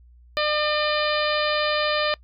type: harmonic tone with a mistuned harmonic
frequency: 602 Hz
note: D5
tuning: 43 cents sharp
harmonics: 1 / 2 / 3 / 4 / 5 / 6 / 7 / 8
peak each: -24 / -27 / -29 / -30 / -31 / -32 / -32 / -33 dBFS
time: 0.37-2.14 s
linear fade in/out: 0 ms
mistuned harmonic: 7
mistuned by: -30 cents
effects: noise-tail reverb RT60 0.1 s tail -24 dB re dry + added 60 Hz sine -48 dBFS peak until 2.23 s